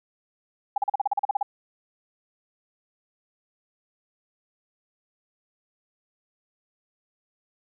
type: tone bursts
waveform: sine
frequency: 811 Hz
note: G#5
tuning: 41 cents flat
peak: -19 dBFS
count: 12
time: 0.76-1.429 s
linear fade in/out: 5 ms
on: 20 ms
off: 39 ms
effects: none